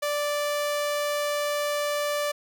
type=tone; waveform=sawtooth; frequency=586 Hz; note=D5; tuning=4 cents flat; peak=-21 dBFS; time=0.02-2.32 s; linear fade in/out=10 ms; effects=none